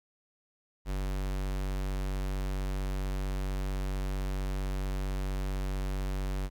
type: tone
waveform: square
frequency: 47.79 Hz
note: G1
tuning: 43 cents flat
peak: -31 dBFS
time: 0.85-6.5 s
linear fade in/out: 50 ms
effects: 12-bit